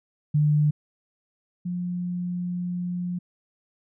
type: tone pair in turn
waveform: sine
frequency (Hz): 149.5 / 177.67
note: D3 / F3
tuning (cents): +31 / +30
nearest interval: minor third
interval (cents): 299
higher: second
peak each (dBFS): -17 / -26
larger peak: first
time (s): 0.34-0.71 / 1.65-3.19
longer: second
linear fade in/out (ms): 10
effects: none